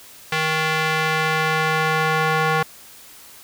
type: tone with band-pass filter sweep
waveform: square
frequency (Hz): 157.4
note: D#3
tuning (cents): +20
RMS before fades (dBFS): -20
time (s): 0.32-2.63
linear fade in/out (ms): 5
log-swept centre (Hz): 2200 to 1300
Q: 1
effects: white hiss -44 dBFS RMS until 3.43 s